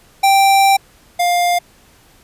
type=tone pair in turn; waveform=square; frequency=784 / 703.4 Hz; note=G5 / F5; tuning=0 / +12 cents; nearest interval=major second; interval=188 cents; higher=first; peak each=-9 / -13 dBFS; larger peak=first; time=0.23-0.77 / 1.19-1.59 s; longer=first; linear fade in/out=10 ms; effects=pink hiss -49 dBFS RMS until 2.23 s + resampled to 32000 Hz